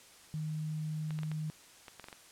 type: tone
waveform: sine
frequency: 155 Hz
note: D#3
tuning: 6 cents flat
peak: -34 dBFS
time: 0.34-1.5 s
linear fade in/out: 0 ms
type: clicks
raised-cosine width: 0.3 ms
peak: -30 dBFS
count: 9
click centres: 1.107 / 1.189 / 1.233 / 1.316 / 1.882 / 1.997 / 2.042 / 2.085 / 2.128 s
effects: white hiss -57 dBFS RMS until 2.31 s + low-pass 10000 Hz 12 dB/octave